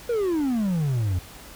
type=exponential sweep; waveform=triangle; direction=down; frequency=492.8 to 85.3 Hz; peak=-19 dBFS; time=0.09-1.19 s; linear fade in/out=5 ms; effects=added 50 Hz sine -50 dBFS peak until 1.55 s + pink hiss -44 dBFS RMS until 1.55 s